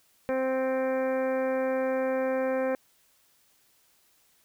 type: harmonic tone with a mistuned harmonic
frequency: 261.6 Hz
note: C4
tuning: in tune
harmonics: 1 / 2 / 3 / 4 / 5 / 6 / 7 / 8 / 9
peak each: -32 / -26 / -38 / -41 / -44 / -41 / -43 / -50 / -46 dBFS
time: 0.29-2.75 s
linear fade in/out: 0 ms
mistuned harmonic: 8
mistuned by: +21 cents
effects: white hiss -65 dBFS RMS until 4.44 s